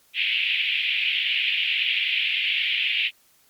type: band-pass noise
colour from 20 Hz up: pink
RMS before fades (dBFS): -24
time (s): 0.14-3.11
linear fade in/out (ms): 50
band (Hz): 2300 to 3200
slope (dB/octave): 48
effects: white hiss -60 dBFS RMS until 3.49 s + Opus 48 kbps